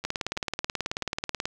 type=two click trains; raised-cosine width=0.2 ms; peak=-11 / -22 dBFS; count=27 / 4; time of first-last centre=0.05-1.455 / 0.04-1.027 s; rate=18.5 / 3.04 Hz; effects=none